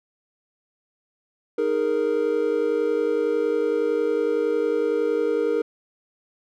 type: chord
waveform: triangle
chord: D# suspended fourth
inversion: none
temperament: equal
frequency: 311.1 / 415.3 / 466.2 Hz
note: D#4 / G#4 / A#4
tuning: 0 / 0 / 0 cents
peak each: -26 / -23 / -20 dBFS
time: 1.58-5.62 s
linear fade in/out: 5 ms
effects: none